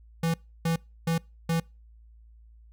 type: tone bursts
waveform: square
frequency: 165.3 Hz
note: E3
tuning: 5 cents sharp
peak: -24 dBFS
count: 4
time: 0.23-1.6 s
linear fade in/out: 5 ms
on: 110 ms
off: 310 ms
effects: noise-tail reverb RT60 0.3 s tail -26 dB re dry + added 56 Hz sine -50 dBFS peak until 2.72 s